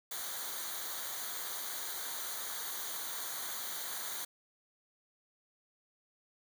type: noise with comb filter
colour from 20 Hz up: white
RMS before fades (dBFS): -40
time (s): 0.11-4.25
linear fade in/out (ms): 5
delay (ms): 0.38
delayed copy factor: -0.75
effects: none